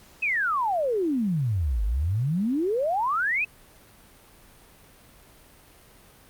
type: exponential two-way sweep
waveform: sine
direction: down then up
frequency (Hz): 2637 to 48.6 to 2637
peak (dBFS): -22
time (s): 0.22-3.45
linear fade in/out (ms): 10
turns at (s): 1.84
effects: pink hiss -53 dBFS RMS until 6.29 s + Opus 48 kbps